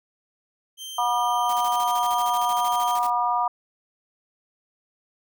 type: tone with pitch glide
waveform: sawtooth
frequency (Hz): 3136 to 3171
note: G7 to G7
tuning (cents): 0 to +19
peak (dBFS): -31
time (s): 0.77-2.99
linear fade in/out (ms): 50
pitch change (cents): +19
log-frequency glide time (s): 1.67-2
type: harmonic tone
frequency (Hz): 241.5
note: B3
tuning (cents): -39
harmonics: 3 / 4 / 5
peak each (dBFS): -25 / -23 / -26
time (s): 0.98-3.48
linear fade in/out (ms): 5
type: noise with tremolo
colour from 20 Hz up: white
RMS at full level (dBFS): -37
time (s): 1.49-3.1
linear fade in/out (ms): 2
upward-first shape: square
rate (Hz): 13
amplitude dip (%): 75
effects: none